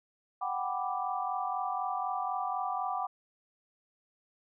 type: chord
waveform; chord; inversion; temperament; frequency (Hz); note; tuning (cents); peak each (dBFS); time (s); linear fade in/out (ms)
sine; G major seventh; third; equal; 740 / 784 / 987.8 / 1174.7; F#5 / G5 / B5 / D6; 0 / 0 / 0 / 0; -35 / -36 / -39 / -36; 0.41-3.07; 10
effects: none